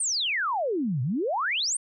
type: exponential two-way sweep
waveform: sine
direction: down then up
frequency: 9350 to 116.5 to 9350 Hz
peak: -24 dBFS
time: 0-1.77 s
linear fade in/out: 5 ms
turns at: 1.02 s
effects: none